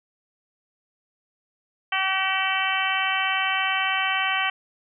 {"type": "harmonic tone", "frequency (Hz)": 382.4, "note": "G4", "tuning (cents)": -43, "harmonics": [2, 3, 4, 5, 6, 7, 8], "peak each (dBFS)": [-29, -29, -29, -29, -29, -29, -29], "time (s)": [1.92, 4.5], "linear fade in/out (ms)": 5, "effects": []}